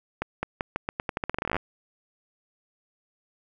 accelerating click train, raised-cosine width 0.5 ms, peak -12 dBFS, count 21, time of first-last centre 0.22-1.566 s, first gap 210 ms, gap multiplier 0.85, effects none

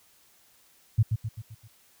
sine tone with echo, 110 Hz, A2, in tune, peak -16 dBFS, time 0.98-1.03 s, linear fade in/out 10 ms, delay 130 ms, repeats 5, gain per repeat -6 dB, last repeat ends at 1.68 s, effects white hiss -61 dBFS RMS until 2 s

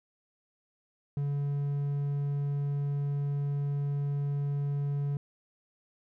triangle tone, 142.5 Hz, C#3, 48 cents sharp, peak -26 dBFS, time 1.17-5.17 s, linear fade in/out 2 ms, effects none

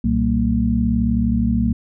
sine tone cluster, 65.7 / 118.7 / 191.3 / 230.2 Hz, C2 / A#2 / G3 / A#3, +8 / +32 / -42 / -22 cents, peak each -21 / -24 / -22 / -18 dBFS, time 0.04-1.73 s, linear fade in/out 5 ms, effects none

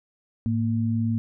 sine tone pair together, 108.5 / 229.9 Hz, A2 / A#3, -24 / -24 cents, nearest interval octave + minor second, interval 1300 cents, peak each -24 dBFS, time 0.46-1.18 s, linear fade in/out 0 ms, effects none

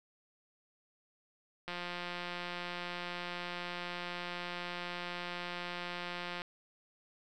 click train, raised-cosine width 0.3 ms, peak -24 dBFS, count 835, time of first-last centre 1.68-6.419 s, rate 176 Hz, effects none

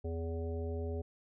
harmonic tone with a mistuned harmonic, 82.7 Hz, E2, 6 cents sharp, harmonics 1 / 3 / 5 / 7 / 9, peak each -36 / -45 / -41 / -47 / -53 dBFS, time 0.04-1.02 s, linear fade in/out 10 ms, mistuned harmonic 7, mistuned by -25 cents, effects none

